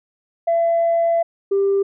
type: tone pair in turn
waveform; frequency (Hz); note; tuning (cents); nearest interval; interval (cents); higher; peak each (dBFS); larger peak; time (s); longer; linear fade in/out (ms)
sine; 673 / 395; E5 / G4; +36 / +13; major sixth; 923; first; -13; neither; 0.47-1.23 / 1.51-1.83; first; 10
effects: tanh soft clip ceiling -11 dBFS